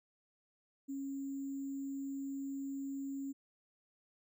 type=tone with sample-and-hold; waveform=sine; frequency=274.5 Hz; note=C#4; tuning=17 cents flat; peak=-38 dBFS; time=0.88-3.33 s; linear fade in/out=20 ms; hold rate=7350 Hz; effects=none